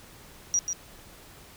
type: tone with echo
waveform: sine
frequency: 5760 Hz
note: F#8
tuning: 47 cents flat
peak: -21 dBFS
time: 0.54-0.59 s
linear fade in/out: 0 ms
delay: 140 ms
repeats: 1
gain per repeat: -6 dB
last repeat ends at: 0.73 s
effects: pink hiss -50 dBFS RMS until 1.56 s